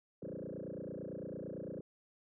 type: tone with frequency modulation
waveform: sine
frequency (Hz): 349.2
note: F4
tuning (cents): 0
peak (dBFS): -40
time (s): 0.22-1.81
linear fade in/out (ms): 5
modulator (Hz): 28.9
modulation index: 7.4
effects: tanh soft clip ceiling -36 dBFS